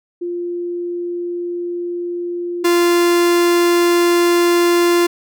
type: tone pair in turn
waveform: sine / 45% pulse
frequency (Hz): 349.2 / 347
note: F4 / F4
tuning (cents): 0 / -11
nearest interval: unison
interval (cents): 11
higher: first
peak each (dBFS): -20 / -11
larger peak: second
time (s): 0.21-2.64 / 2.64-5.07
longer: neither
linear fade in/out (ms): 10
effects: none